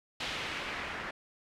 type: noise with low-pass filter sweep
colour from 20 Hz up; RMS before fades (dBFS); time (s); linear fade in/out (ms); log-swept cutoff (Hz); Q
white; -38; 0.2-1.11; 5; 3300 to 1700; 1.4
effects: none